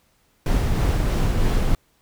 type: noise with tremolo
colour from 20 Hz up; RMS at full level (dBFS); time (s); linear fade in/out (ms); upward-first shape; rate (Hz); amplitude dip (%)
brown; -18; 0.46-1.75; 2; sine; 3.1; 25
effects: pink hiss -63 dBFS RMS until 2.01 s